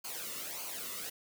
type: noise with flanger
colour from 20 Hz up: white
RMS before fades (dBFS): -41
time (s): 0.04-1.1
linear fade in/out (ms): 10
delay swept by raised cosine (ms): 0.54 to 1.28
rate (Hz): 1.7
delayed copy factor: -0.7
effects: none